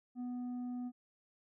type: tone with tanh clipping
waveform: sine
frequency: 246.9 Hz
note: B3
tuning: in tune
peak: -39 dBFS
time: 0.15-0.92 s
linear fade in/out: 50 ms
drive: 5 dB
effects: none